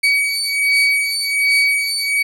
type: beating tone pair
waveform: 35% pulse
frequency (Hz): 2264 / 2265.3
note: C#7 / C#7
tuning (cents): +36 / +37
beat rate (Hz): 1.3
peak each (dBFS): -15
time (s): 0.03-2.23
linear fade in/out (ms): 10
effects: low-pass 11000 Hz 12 dB/octave + 8-bit